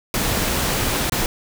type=noise with dropouts; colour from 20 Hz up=pink; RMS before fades=-21 dBFS; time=0.14-1.26 s; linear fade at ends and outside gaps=1 ms; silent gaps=1.097-1.121 s; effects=none